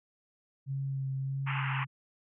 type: tone with vibrato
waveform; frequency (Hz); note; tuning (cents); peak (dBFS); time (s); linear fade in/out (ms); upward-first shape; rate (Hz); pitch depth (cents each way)
sine; 135.4; C#3; -40; -31; 0.66-1.87; 50; sine; 1.6; 18
type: band-pass noise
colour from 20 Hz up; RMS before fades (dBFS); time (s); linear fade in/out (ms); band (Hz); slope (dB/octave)
pink; -36; 1.46-1.85; 20; 830 to 2900; 96
effects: none